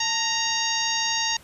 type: harmonic tone with a mistuned harmonic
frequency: 932.3 Hz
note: A#5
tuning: in tune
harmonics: 1 / 2 / 3 / 4 / 5 / 6 / 7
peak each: -30 / -30 / -30 / -30 / -30 / -30 / -30 dBFS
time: 0-1.37 s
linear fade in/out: 5 ms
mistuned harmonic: 1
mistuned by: -65 cents
effects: pink hiss -51 dBFS RMS until 1.43 s + resampled to 32000 Hz